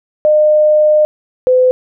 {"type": "tone pair in turn", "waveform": "sine", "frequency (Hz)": [608, 508.2], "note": ["D#5", "B4"], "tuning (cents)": [-40, 49], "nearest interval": "minor third", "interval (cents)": 311, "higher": "first", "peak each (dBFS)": -6, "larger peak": "neither", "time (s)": [[0.25, 1.05], [1.47, 1.71]], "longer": "first", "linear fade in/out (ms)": 0, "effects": []}